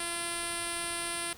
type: tone with low-pass filter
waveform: 5% pulse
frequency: 341.8 Hz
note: F4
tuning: 37 cents flat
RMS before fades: -35 dBFS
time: 0-1.33 s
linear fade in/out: 2 ms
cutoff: 9500 Hz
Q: 4.9
effects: pink hiss -51 dBFS RMS until 1.37 s